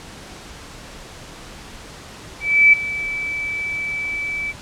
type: tone with ADSR envelope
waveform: sine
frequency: 2309 Hz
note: D7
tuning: 30 cents flat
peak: -6 dBFS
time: 2.4-4.53 s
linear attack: 330 ms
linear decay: 9 ms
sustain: -16 dB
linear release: 31 ms
effects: pink hiss -38 dBFS RMS until 4.61 s + low-pass 8000 Hz 12 dB/octave